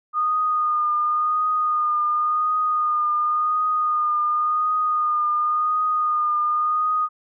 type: tone with vibrato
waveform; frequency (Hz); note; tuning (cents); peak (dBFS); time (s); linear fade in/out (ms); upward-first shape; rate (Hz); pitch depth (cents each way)
sine; 1226; D#6; -26; -18; 0.13-7.09; 50; triangle; 0.92; 29
effects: none